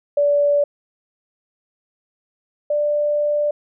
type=tone pair in turn; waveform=sine; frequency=578 / 590.5 Hz; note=D5 / D5; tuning=-28 / +9 cents; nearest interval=unison; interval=37 cents; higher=second; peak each=-13 / -16 dBFS; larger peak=first; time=0.17-0.64 / 2.7-3.51 s; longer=second; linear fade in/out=5 ms; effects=none